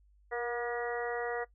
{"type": "harmonic tone with a mistuned harmonic", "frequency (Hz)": 240, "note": "B3", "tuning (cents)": -49, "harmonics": [2, 3, 4, 5, 6, 7, 8], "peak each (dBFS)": [-35, -39, -46, -45, -44, -46, -41], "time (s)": [0.31, 1.45], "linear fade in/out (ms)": 20, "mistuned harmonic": 2, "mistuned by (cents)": -18, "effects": ["noise-tail reverb RT60 0.1 s tail -20 dB re dry", "added 50 Hz sine -61 dBFS peak until 1.54 s"]}